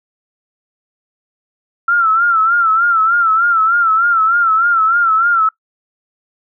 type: tone with vibrato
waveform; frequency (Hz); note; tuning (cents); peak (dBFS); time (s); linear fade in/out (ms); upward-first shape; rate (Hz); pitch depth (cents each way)
sine; 1354; E6; +46; -9; 1.88-5.49; 5; sine; 3.3; 84
effects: noise-tail reverb RT60 0.1 s tail -19 dB re dry